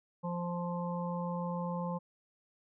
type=harmonic tone; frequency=174.61 Hz; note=F3; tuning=in tune; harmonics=1 / 3 / 5 / 6; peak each=-35 / -40 / -42 / -43 dBFS; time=0.23-1.99 s; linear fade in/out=20 ms; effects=none